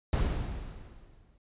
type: noise with exponential decay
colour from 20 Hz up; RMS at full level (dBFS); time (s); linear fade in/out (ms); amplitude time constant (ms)
brown; -24; 0.13-1.38; 2; 270
effects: resampled to 8000 Hz